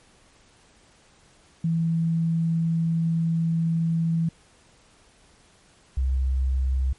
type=tone pair in turn; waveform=sine; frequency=164.81 / 65.4 Hz; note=E3 / C2; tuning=0 / 0 cents; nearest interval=octave + major third; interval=1600 cents; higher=first; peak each=-20 dBFS; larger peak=neither; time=1.64-4.29 / 5.97-6.93 s; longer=first; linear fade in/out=5 ms; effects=pink hiss -57 dBFS RMS until 6.98 s + MP3 48 kbps